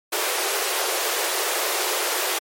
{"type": "high-pass noise", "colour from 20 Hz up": "pink", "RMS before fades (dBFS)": -24, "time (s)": [0.12, 2.39], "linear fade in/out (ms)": 10, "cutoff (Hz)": 350, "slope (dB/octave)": 96, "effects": ["MP3 64 kbps"]}